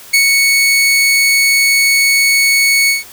sawtooth tone with ADSR envelope, 2217 Hz, C#7, in tune, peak -3 dBFS, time 0.13-3.04 s, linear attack 12 ms, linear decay 91 ms, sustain -2 dB, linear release 150 ms, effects white hiss -36 dBFS RMS until 3.12 s

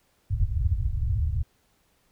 white low-pass noise, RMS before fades -25 dBFS, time 0.3-1.43 s, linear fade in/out 10 ms, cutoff 110 Hz, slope 48 dB/octave, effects pink hiss -67 dBFS RMS until 2.11 s

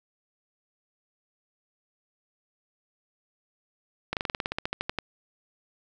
slowing click train, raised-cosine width 0.3 ms, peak -12 dBFS, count 15, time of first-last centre 4.13-4.987 s, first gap 38 ms, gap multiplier 1.07, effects none

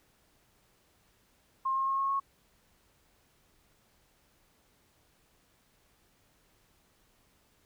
sine tone with pitch steps, 1065 / 1073 / 1081.1 / 1089.3 / 1097.5 Hz, C6 / C6 / C#6 / C#6 / C#6, +30 / +43 / -44 / -31 / -18 cents, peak -27 dBFS, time 1.65-2.2 s, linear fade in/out 10 ms, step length 110 ms, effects pink hiss -68 dBFS RMS until 7.65 s

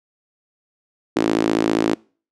sawtooth tone with high-pass filter, 55 Hz, A1, in tune, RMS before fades -19 dBFS, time 1.16-1.95 s, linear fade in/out 5 ms, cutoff 310 Hz, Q 3.5, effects noise-tail reverb RT60 0.4 s tail -26 dB re dry + low-pass 7000 Hz 12 dB/octave

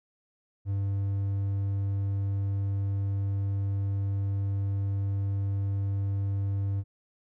triangle tone, 98.9 Hz, G2, 16 cents sharp, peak -24 dBFS, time 0.65-6.84 s, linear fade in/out 50 ms, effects none

